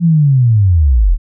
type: linear sweep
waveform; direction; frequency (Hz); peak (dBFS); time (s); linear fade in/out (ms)
sine; down; 174.61 to 34.43; -6; 0-1.18; 50
effects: none